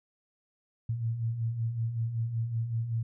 sine beating tone pair, 110.6 / 115.9 Hz, A2 / A#2, +9 / -10 cents, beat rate 5.3 Hz, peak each -37 / -29 dBFS, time 0.89-3.03 s, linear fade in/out 5 ms, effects none

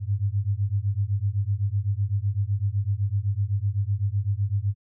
sine beating tone pair, 96.9 / 104.8 Hz, G2 / G#2, -20 / +16 cents, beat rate 7.9 Hz, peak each -25 / -25 dBFS, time 0-4.75 s, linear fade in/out 50 ms, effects none

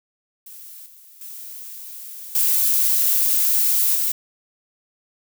violet noise with level steps, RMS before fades -40 / -47 / -36 / -18 / -21 dBFS, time 0.46-4.12 s, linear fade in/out 5 ms, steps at 0.86 / 1.21 / 2.35 / 3.95 s, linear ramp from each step 2 ms, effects none

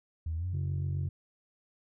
sine tone with pitch glide, 80.6 to 90.99 Hz, E2 to F#2, -38 to -28 cents, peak -30 dBFS, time 0.26-1.09 s, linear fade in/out 5 ms, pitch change +210 cents, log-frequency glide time 0.37-0.46 s
sine tone, 138.59 Hz, C#3, in tune, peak -31 dBFS, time 0.53-1.08 s, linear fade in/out 10 ms
effects tanh soft clip ceiling -26 dBFS

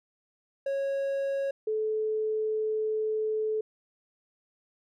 triangle / sine tone pair in turn, 550 / 433.6 Hz, C#5 / A4, -14 / -25 cents, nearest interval major third, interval 411 cents, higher first, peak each -25 / -26 dBFS, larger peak first, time 0.66-1.51 / 1.67-3.61 s, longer second, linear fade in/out 5 ms, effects none

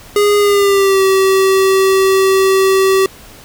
square tone with pitch glide, 411.7 to 384.1 Hz, G#4 to G4, -15 to -35 cents, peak -9 dBFS, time 0.16-3.06 s, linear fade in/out 2 ms, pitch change -120 cents, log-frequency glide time 0.38-1.03 s, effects pink hiss -38 dBFS RMS until 3.44 s

